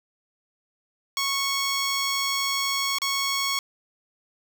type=tone with dropouts; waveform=10% pulse; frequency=1104 Hz; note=C#6; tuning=7 cents flat; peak=-15 dBFS; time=1.17-3.59 s; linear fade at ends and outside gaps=1 ms; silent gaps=2.985-3.018 s; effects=none